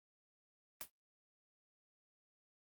white noise with exponential decay, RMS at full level -40 dBFS, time 0.81-0.9 s, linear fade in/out 0 ms, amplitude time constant 19 ms, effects Opus 32 kbps

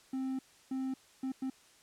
triangle tone bursts at uneven times, 263.2 Hz, C4, 10 cents sharp, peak -31 dBFS, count 4, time 0.13-0.39 / 0.71-0.94 / 1.23-1.32 / 1.42-1.5 s, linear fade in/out 5 ms, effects white hiss -62 dBFS RMS until 1.82 s + low-pass 9000 Hz 12 dB/octave

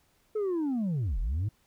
sine linear two-way sweep, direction down then up, 439.5 to 35.82 to 111.6 Hz, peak -24 dBFS, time 0.35-1.49 s, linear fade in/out 10 ms, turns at 1.19 s, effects tanh soft clip ceiling -26 dBFS + pink hiss -68 dBFS RMS until 1.66 s

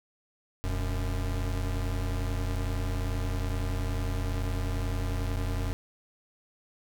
square tone pair together, 41.17 / 92.5 Hz, E1 / F#2, -1 / 0 cents, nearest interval octave + major second, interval 1401 cents, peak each -31 / -32 dBFS, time 0.64-5.73 s, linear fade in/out 0 ms, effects none

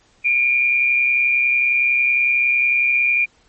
sine tone pair together, 2278 / 2409 Hz, C#7 / D7, +47 / +43 cents, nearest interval minor second, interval 96 cents, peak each -24 / -14 dBFS, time 0.24-3.26 s, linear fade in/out 20 ms, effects pink hiss -56 dBFS RMS until 3.48 s + MP3 32 kbps

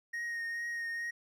triangle tone with vibrato, 1864.7 Hz, A#6, in tune, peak -33 dBFS, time 0.13-1.11 s, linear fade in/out 10 ms, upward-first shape triangle, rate 2.3 Hz, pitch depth 20 cents each way, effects none

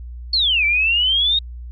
sine exponential two-way sweep, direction down then up, 4478 to 2300 to 3766 Hz, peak -14 dBFS, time 0.33-1.39 s, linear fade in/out 5 ms, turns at 0.65 s, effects added 60 Hz sine -30 dBFS peak until 1.71 s

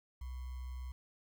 sine tone with sample-and-hold, 63.2 Hz, B1, 41 cents sharp, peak -40 dBFS, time 0.21-0.92 s, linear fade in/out 5 ms, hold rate 1050 Hz, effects none

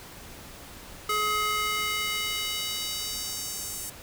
square tone with high-pass filter sweep, 422.8 Hz, G#4, 31 cents sharp, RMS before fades -30 dBFS, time 1.09-3.9 s, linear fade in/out 5 ms, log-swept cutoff 1000 to 8300 Hz, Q 1.4, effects pink hiss -45 dBFS RMS until 4.02 s

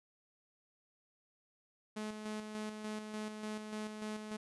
sawtooth tone with tremolo, 214 Hz, A3, 48 cents flat, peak -35 dBFS, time 1.96-4.37 s, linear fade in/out 10 ms, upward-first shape square, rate 3.4 Hz, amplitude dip 45%, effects resampled to 24000 Hz

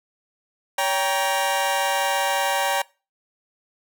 sawtooth chord, G diminished, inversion second, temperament just, 564.5 / 784 / 940.8 Hz, Db5 / G5 / Bb5, +31 / 0 / +16 cents, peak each -22 / -20 / -21 dBFS, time 0.78-2.82 s, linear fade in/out 5 ms, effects noise-tail reverb RT60 0.3 s tail -22 dB re dry

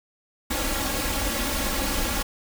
pink noise with comb filter, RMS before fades -26 dBFS, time 0.5-2.23 s, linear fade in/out 10 ms, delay 3.6 ms, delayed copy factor +0.95, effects none

